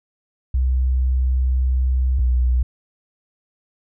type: tone pair in turn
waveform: sine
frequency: 64 / 61.96 Hz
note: C2 / B1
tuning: -38 / +6 cents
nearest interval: minor second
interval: 56 cents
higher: first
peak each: -15 / -14 dBFS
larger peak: second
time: 0.54-2.19 / 2.19-2.63 s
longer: first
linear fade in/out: 5 ms
effects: none